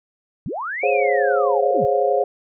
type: linear two-way sweep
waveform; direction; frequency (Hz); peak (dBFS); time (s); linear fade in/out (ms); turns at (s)
sine; up then down; 103.83 to 2609 to 103.83; -24; 0.46-1.85; 0; 0.88
type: chord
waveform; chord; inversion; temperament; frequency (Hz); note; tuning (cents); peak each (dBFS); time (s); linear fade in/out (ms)
sine; Db major seventh; second; equal with one note detuned; 415.3 / 523.3 / 554.4 / 709.8; Ab4 / C5 / Db5 / F5; 0 / 0 / 0 / +28; -21; 0.83-2.24; 5
effects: none